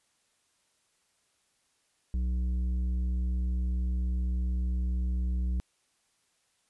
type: tone with tanh clipping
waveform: triangle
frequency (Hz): 61.74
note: B1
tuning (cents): 0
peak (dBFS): -28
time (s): 2.14-5.6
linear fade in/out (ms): 0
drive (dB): 12
effects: white hiss -72 dBFS RMS until 6.69 s + resampled to 24000 Hz